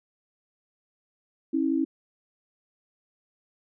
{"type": "tone pair together", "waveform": "sine", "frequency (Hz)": [270.9, 323.3], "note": ["C#4", "E4"], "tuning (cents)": [-40, -34], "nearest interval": "minor third", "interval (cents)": 306, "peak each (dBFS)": -25, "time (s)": [1.53, 1.85], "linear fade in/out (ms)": 10, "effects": []}